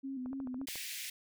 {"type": "tone with vibrato", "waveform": "sine", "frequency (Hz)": 261.6, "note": "C4", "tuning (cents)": 0, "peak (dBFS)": -37, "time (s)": [0.03, 0.66], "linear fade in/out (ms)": 20, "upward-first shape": "square", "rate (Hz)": 3.6, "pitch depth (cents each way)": 57}
{"type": "click train", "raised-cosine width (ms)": 1, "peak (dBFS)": -35, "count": 8, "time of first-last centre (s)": [0.26, 0.756], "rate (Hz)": 14.1}
{"type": "high-pass noise", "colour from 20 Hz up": "pink", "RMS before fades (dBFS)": -42, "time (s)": [0.67, 1.1], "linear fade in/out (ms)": 5, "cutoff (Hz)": 1900, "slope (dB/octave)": 48}
{"effects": []}